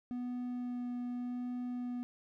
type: tone with vibrato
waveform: triangle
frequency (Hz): 245.8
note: B3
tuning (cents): -8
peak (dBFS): -34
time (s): 0.11-2.03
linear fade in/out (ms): 0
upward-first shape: sine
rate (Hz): 0.86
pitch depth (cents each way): 8
effects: none